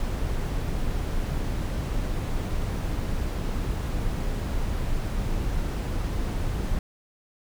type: noise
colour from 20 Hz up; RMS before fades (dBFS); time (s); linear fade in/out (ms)
brown; -27; 0-6.79; 2
effects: none